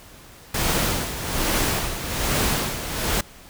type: noise with tremolo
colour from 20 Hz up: pink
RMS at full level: -21 dBFS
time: 0.54-3.21 s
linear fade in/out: 5 ms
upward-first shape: sine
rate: 1.2 Hz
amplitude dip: 65%
effects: pink hiss -46 dBFS RMS until 3.49 s